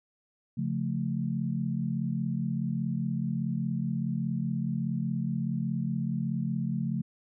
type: chord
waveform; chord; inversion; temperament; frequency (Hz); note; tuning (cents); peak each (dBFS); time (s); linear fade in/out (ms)
sine; Db augmented; none; equal with one note detuned; 138.59 / 175.12 / 220; Db3 / F3 / A3; 0 / +5 / 0; -32; 0.57-7.02; 10
effects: none